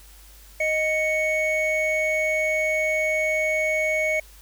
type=tone pair together; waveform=triangle; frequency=623 / 2220 Hz; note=D#5 / C#7; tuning=+2 / +2 cents; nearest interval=octave + minor seventh; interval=2200 cents; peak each=-22 / -21 dBFS; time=0.6-4.2 s; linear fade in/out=5 ms; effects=added 50 Hz sine -47 dBFS peak until 4.41 s + white hiss -51 dBFS RMS until 4.41 s